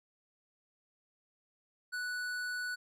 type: tone with tanh clipping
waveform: sine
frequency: 1480 Hz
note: F#6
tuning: in tune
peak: -37 dBFS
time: 1.92-2.76 s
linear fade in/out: 20 ms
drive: 15 dB
effects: none